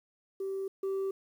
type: tone pair in turn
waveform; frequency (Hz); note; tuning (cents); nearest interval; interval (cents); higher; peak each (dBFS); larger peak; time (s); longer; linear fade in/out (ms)
sine; 387.5 / 387.5; G4 / G4; -20 / -20; unison; 0; neither; -31 / -27; second; 0.4-0.68 / 0.83-1.11; neither; 5
effects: tanh soft clip ceiling -29 dBFS + 10-bit